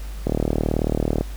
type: click train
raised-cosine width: 2 ms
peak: -7 dBFS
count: 37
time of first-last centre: 0.27-1.21 s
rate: 38.3 Hz
effects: added 50 Hz sine -29 dBFS peak until 1.36 s + pink hiss -44 dBFS RMS until 1.36 s